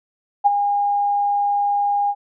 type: tone with ADSR envelope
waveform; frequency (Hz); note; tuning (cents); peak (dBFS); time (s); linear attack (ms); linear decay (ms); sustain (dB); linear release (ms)
sine; 813; G#5; -37; -8; 0.44-2.15; 24; 22; -8; 54
effects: none